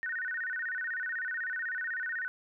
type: tone with vibrato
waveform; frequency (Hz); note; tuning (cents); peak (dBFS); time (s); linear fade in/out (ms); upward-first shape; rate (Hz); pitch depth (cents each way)
sine; 1661.2; G#6; 0; -32; 0.03-2.28; 0; square; 16; 180
effects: none